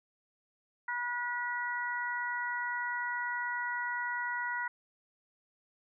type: harmonic tone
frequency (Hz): 484.8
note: B4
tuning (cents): -32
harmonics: 2 / 3 / 4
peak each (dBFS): -37 / -36 / -37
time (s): 0.88-4.68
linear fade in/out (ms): 5
effects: none